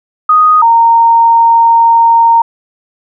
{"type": "tone pair in turn", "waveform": "sine", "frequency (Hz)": [1244.5, 923.2], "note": ["D#6", "A#5"], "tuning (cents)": [0, -17], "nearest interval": "perfect fourth", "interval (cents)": 517, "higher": "first", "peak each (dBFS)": -3, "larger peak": "neither", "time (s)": [[0.29, 0.62], [0.62, 2.42]], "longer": "second", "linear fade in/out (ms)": 5, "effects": []}